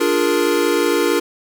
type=chord; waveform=square; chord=Bb dominant seventh; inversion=first; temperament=equal; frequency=293.7 / 349.2 / 415.3 / 466.2 Hz; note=D4 / F4 / Ab4 / Bb4; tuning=0 / 0 / 0 / 0 cents; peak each=-22 / -20 / -22 / -20 dBFS; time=0-1.2 s; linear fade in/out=10 ms; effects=none